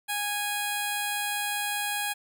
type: tone with notch filter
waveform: 5% pulse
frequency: 825 Hz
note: G#5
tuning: 12 cents flat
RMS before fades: -30 dBFS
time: 0.08-2.14 s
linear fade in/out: 20 ms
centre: 5700 Hz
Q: 0.76
effects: none